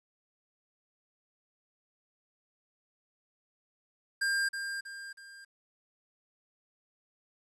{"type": "tone with echo", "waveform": "square", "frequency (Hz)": 1600, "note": "G6", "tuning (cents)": 35, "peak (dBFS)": -28, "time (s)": [4.21, 4.49], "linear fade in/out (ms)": 10, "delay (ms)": 320, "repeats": 3, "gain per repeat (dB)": -7, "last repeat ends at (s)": 5.45, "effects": ["resampled to 24000 Hz", "11-bit"]}